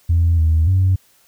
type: tone with pitch steps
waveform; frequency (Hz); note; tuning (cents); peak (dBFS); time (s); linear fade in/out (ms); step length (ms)
sine; 84.2 / 80 / 93.8; E2 / D#2 / F#2; +37 / +49 / +24; -10; 0.09-0.96; 10; 290
effects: tanh soft clip ceiling -8 dBFS + white hiss -55 dBFS RMS until 1.27 s